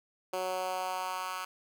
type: tone with high-pass filter sweep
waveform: 10% pulse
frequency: 185 Hz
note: F#3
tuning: in tune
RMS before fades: -35 dBFS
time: 0.33-1.45 s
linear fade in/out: 5 ms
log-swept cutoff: 460 to 1300 Hz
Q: 2
effects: none